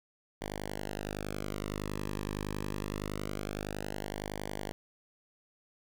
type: tone with flanger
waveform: sawtooth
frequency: 50.8 Hz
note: G#1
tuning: 38 cents flat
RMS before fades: -38 dBFS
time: 0.41-4.72 s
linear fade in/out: 0 ms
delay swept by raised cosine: 0.76 to 1.42 ms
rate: 0.25 Hz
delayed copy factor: -0.95
effects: none